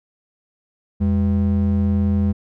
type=ring-modulated tone; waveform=triangle; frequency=144.4 Hz; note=D3; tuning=29 cents flat; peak=-10 dBFS; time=1-2.33 s; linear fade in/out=20 ms; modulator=59.1 Hz; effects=none